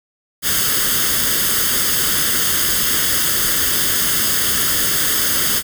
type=noise with comb filter; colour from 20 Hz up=white; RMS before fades=-17 dBFS; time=0.42-5.63 s; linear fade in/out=50 ms; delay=0.61 ms; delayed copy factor=+0.7; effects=none